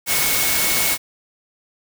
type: tone in noise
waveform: sine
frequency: 2200 Hz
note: C#7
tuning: 14 cents flat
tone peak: -26 dBFS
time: 0.06-0.98 s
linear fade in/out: 50 ms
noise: white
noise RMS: -19 dBFS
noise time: 0.06-0.98 s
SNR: -10 dB
effects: none